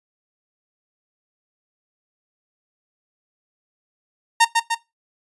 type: tone with echo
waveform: sawtooth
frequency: 920 Hz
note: A#5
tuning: 23 cents flat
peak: -7 dBFS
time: 4.4-4.45 s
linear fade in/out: 10 ms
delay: 150 ms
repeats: 2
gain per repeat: -4 dB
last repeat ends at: 4.75 s
effects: noise-tail reverb RT60 0.2 s tail -17 dB re dry + resampled to 24000 Hz